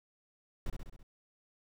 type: noise with echo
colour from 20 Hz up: brown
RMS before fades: -34 dBFS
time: 0.66-0.7 s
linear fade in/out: 2 ms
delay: 66 ms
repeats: 5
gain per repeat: -4 dB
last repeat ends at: 1.03 s
effects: none